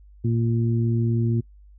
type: harmonic tone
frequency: 115.8 Hz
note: A#2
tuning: 11 cents flat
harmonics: 1 / 2 / 3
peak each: -20 / -26 / -30 dBFS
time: 0.24-1.41 s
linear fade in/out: 10 ms
effects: noise-tail reverb RT60 0.1 s tail -25 dB re dry + added 50 Hz sine -46 dBFS peak until 1.78 s